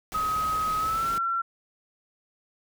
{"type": "noise", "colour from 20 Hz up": "pink", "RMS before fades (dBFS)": -38, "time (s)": [0.12, 1.18], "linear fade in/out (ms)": 0}
{"type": "tone with pitch glide", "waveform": "sine", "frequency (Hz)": [1267, 1357.9], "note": ["D#6", "F6"], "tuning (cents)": [31, -49], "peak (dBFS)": -24, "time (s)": [0.14, 1.42], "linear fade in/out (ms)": 10, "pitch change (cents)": 120, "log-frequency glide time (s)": [0.78, 1.09]}
{"effects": []}